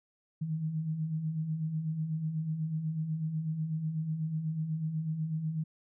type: beating tone pair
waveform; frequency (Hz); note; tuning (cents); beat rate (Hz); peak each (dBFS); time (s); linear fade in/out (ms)
sine; 151.2 / 159.3; D#3 / D#3; -49 / +41; 8.1; -40 / -31; 0.41-5.64; 10
effects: none